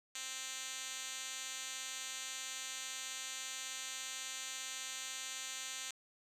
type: tone with band-pass filter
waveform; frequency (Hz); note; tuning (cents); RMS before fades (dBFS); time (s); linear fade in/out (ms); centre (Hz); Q
5% pulse; 261.8; C4; +1; -44; 0.15-5.91; 2; 5700; 2.6
effects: none